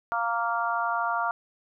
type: harmonic tone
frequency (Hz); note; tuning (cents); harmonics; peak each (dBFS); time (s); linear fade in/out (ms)
232.4; A#3; -5; 3 / 4 / 5 / 6; -30 / -30 / -30 / -30; 0.12-1.31; 0
effects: none